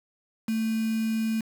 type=tone with quantisation; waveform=sine; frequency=222.4 Hz; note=A3; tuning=19 cents sharp; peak=-24 dBFS; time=0.48-1.41 s; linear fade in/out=5 ms; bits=6; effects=none